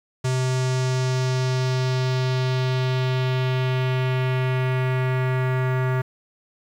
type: tone with low-pass filter sweep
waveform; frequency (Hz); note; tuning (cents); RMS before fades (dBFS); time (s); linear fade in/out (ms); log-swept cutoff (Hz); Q
square; 128.9; C3; -26; -22; 0.24-6.02; 10; 7600 to 1700; 1.8
effects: 8-bit